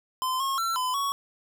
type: tone with pitch steps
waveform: square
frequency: 1029 / 1084 / 1348 / 1012 / 1116 Hz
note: C6 / C#6 / E6 / B5 / C#6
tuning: -29 / -39 / +38 / +42 / +11 cents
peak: -26 dBFS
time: 0.22-1.12 s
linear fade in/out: 0 ms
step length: 180 ms
effects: none